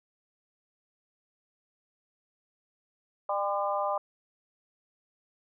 harmonic tone with a mistuned harmonic, 200 Hz, G3, 35 cents sharp, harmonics 3 / 4 / 5 / 6, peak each -31 / -32 / -33 / -34 dBFS, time 3.29-3.98 s, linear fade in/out 5 ms, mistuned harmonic 5, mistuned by +30 cents, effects none

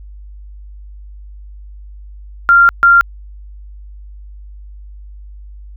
sine tone bursts at uneven times, 1388 Hz, F6, 11 cents flat, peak -4 dBFS, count 2, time 2.49-2.69 / 2.83-3.01 s, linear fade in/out 0 ms, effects added 50 Hz sine -31 dBFS peak until 5.76 s

